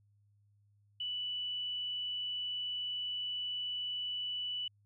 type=tone; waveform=sine; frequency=2967 Hz; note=F#7; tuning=4 cents sharp; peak=-35 dBFS; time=1-4.68 s; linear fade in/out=5 ms; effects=added 102 Hz sine -66 dBFS peak until 4.85 s